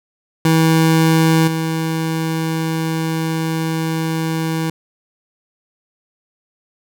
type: tone with level steps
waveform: 25% pulse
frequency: 161.4 Hz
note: E3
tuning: 36 cents flat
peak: -7 / -14 dBFS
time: 0.45-4.7 s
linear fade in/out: 2 ms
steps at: 1.47 s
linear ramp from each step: 10 ms
effects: none